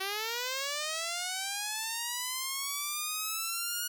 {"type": "linear sweep", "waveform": "5% pulse", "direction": "up", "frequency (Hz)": [377.6, 1453], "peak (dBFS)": -21, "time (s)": [0, 3.88], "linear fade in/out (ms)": 10, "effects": []}